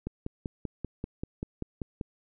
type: click train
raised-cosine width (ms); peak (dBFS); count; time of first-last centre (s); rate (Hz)
3; -20; 11; 0.07-2.012; 5.15
effects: none